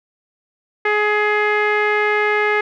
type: tone with low-pass filter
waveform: sawtooth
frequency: 420 Hz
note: G#4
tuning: 19 cents sharp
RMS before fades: -17 dBFS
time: 0.85-2.61 s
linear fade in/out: 5 ms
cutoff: 2000 Hz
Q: 4.7
effects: none